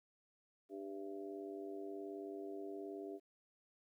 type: harmonic tone with a mistuned harmonic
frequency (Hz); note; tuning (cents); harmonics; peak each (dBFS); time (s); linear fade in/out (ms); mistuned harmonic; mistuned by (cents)
98.7; G2; +12; 3 / 4 / 5 / 6 / 7; -49 / -46 / -60 / -62 / -53; 0.69-3.2; 50; 7; -50
effects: 13-bit